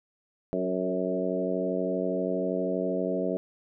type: harmonic tone with a mistuned harmonic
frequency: 92.5 Hz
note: F#2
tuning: in tune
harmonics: 2 / 3 / 4 / 5 / 6 / 7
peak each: -33 / -33 / -33 / -33 / -33 / -33 dBFS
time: 0.53-3.37 s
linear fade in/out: 0 ms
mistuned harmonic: 5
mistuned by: -15 cents
effects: none